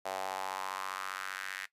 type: tone with high-pass filter sweep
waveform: sawtooth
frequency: 95.1 Hz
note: F#2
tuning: 48 cents sharp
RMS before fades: -39 dBFS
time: 0.05-1.66 s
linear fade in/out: 10 ms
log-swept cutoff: 670 to 1800 Hz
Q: 3.2
effects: noise-tail reverb RT60 0.1 s tail -17 dB re dry + resampled to 32000 Hz